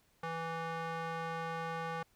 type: tone with band-pass filter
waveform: square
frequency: 164.81 Hz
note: E3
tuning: in tune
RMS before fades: -39 dBFS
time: 0.23-2.03 s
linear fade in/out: 5 ms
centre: 1100 Hz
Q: 1.2
effects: pink hiss -71 dBFS RMS until 2.15 s